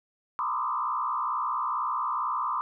sine tone with frequency modulation, 1108.7 Hz, C#6, in tune, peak -26 dBFS, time 0.39-2.61 s, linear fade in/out 0 ms, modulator 62.2 Hz, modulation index 2.4, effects none

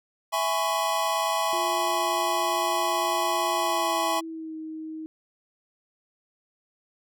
square chord, C# minor seventh, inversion first, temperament equal with one note detuned, 659.3 / 830.6 / 1010.9 / 1108.7 Hz, E5 / G#5 / B5 / C#6, 0 / 0 / +40 / 0 cents, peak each -30 dBFS, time 0.32-4.21 s, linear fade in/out 20 ms
sine tone with pitch glide, 350.3 to 315.7 Hz, F4 to D#4, +5 to +25 cents, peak -33 dBFS, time 1.53-5.06 s, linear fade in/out 0 ms, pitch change -180 cents, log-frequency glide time 3.55-4.56 s
effects none

